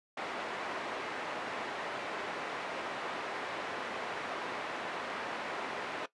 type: band-pass noise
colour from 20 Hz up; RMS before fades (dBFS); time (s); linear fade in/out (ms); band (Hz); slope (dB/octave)
pink; -39; 0.17-6.06; 5; 440 to 2200; 12
effects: noise-tail reverb RT60 0.1 s tail -17 dB re dry + resampled to 24000 Hz